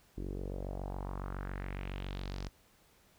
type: tone with low-pass filter sweep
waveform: sawtooth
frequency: 47.21 Hz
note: F#1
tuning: 36 cents sharp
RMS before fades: -40 dBFS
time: 0.17-2.49 s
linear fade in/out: 10 ms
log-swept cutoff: 330 to 5600 Hz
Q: 2.8
effects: pink hiss -66 dBFS RMS until 3.18 s